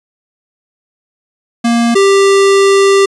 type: tone pair in turn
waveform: square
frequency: 234.3 / 393.8 Hz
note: A#3 / G4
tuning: +9 / +8 cents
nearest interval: major sixth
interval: 899 cents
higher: second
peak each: -9 / -6 dBFS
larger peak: second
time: 1.64-1.95 / 1.95-3.06 s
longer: second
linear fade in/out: 10 ms
effects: resampled to 22050 Hz